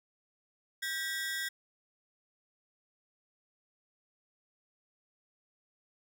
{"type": "ring-modulated tone", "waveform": "sawtooth", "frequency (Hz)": 1760, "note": "A6", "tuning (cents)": 0, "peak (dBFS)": -27, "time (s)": [0.82, 1.49], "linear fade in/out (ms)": 10, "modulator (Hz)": 171, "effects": []}